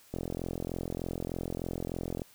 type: click train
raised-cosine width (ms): 2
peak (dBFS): -21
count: 91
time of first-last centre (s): 0.14-2.219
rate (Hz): 43.3
effects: white hiss -59 dBFS RMS until 2.34 s